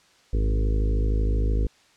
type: harmonic tone with a mistuned harmonic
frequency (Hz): 53.1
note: G#1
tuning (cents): +39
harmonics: 1 / 2 / 3 / 4 / 5 / 6 / 7 / 8 / 9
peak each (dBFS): -20 / -30 / -39 / -39 / -36 / -40 / -39 / -38 / -39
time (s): 0.33-1.67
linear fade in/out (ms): 5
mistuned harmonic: 2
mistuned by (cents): -40
effects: white hiss -58 dBFS RMS until 1.96 s + low-pass 6000 Hz 12 dB/octave